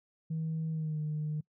sine tone with pitch glide, 160 to 152.25 Hz, D#3 to D#3, +49 to -37 cents, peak -30 dBFS, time 0.3-1.41 s, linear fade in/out 10 ms, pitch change -86 cents, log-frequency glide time 0.71-1 s, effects noise-tail reverb RT60 0.1 s tail -25 dB re dry + tanh soft clip ceiling -28 dBFS

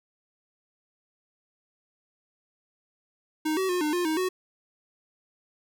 square tone with pitch steps, 310.7 / 379.2 / 359.1 / 302.5 / 354.1 / 314.9 / 369.7 Hz, D#4 / F#4 / F4 / D#4 / F4 / D#4 / F#4, -2 / +43 / +48 / -49 / +24 / +21 / -1 cents, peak -25 dBFS, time 3.45-4.29 s, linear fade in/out 10 ms, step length 120 ms, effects none

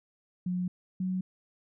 sine tone pair in turn, 180.4 / 185.36 Hz, F#3 / F#3, -44 / +3 cents, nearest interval unison, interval 47 cents, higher second, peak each -28 dBFS, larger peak neither, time 0.46-0.68 / 1-1.21 s, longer first, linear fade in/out 5 ms, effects none

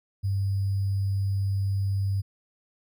sine tone with sample-and-hold, 98 Hz, G2, in tune, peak -23 dBFS, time 0.23-2.22 s, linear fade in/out 20 ms, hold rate 4900 Hz, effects none

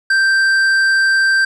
triangle tone with tanh clipping, 1568 Hz, G6, in tune, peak -12 dBFS, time 0.1-1.45 s, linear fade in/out 5 ms, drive 13 dB, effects none

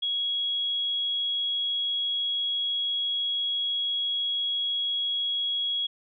sine tone, 3322 Hz, G#7, in tune, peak -25 dBFS, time 0.02-5.87 s, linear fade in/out 10 ms, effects none

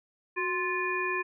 harmonic tone with a mistuned harmonic, 349.2 Hz, F4, in tune, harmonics 1 / 3 / 5 / 7, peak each -33 / -33 / -33 / -33 dBFS, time 0.36-1.23 s, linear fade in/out 20 ms, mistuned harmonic 1, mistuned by +92 cents, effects none

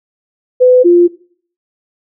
sine tone pair in turn, 503 / 348.8 Hz, B4 / F4, +32 / -2 cents, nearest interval tritone, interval 634 cents, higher first, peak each -3 dBFS, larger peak neither, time 0.6-0.84 / 0.84-1.08 s, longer neither, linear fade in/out 20 ms, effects noise-tail reverb RT60 0.5 s tail -18 dB re dry

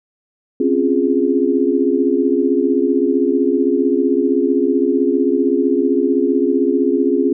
sine chord, Db major seventh, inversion third, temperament equal, 261.6 / 277.2 / 349.2 / 415.3 Hz, C4 / Db4 / F4 / Ab4, 0 / 0 / 0 / 0 cents, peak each -18 dBFS, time 0.6-7.33 s, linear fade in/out 5 ms, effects none

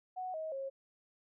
sine tone with pitch steps, 740 / 633.1 / 541.7 Hz, F#5 / D#5 / C#5, 0 / +30 / -40 cents, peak -37 dBFS, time 0.16-0.7 s, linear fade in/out 20 ms, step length 180 ms, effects none

